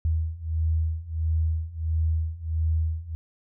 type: beating tone pair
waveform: sine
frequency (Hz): 79.4 / 80.9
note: D#2 / E2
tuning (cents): +36 / -32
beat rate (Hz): 1.5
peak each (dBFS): -27 / -25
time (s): 0.05-3.15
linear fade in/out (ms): 0
effects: none